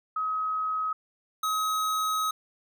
sine / square tone pair in turn, 1271 / 1271 Hz, D#6 / D#6, +36 / +36 cents, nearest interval unison, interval 0 cents, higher neither, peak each -26 dBFS, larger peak neither, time 0.16-0.93 / 1.43-2.31 s, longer second, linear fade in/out 5 ms, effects none

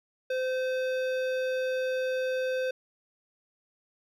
sine tone with hard clipping, 515 Hz, C5, 28 cents flat, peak -29 dBFS, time 0.3-2.71 s, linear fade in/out 5 ms, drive 14 dB, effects none

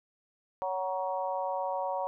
harmonic tone with a mistuned harmonic, 186.3 Hz, F#3, 12 cents sharp, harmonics 3 / 4 / 5 / 6, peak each -34 / -35 / -34 / -43 dBFS, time 0.62-2.07 s, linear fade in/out 0 ms, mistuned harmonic 5, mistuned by +20 cents, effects none

